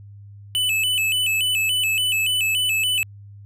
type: tone with vibrato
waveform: square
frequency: 2794 Hz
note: F7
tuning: in tune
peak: -19 dBFS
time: 0.55-3.03 s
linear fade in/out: 0 ms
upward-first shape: square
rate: 3.5 Hz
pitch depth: 120 cents each way
effects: added 101 Hz sine -39 dBFS peak until 3.45 s